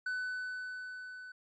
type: tone with level ramp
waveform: triangle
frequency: 1500 Hz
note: F#6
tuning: 23 cents sharp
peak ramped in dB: -31 to -44 dBFS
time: 0.06-1.32 s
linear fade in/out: 5 ms
effects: resampled to 16000 Hz